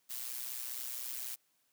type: noise with amplitude modulation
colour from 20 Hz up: blue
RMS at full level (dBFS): -38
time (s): 0.09-1.36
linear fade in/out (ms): 20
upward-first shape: sine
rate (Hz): 124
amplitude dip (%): 70
effects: white hiss -75 dBFS RMS until 1.72 s + high-pass 100 Hz 12 dB/octave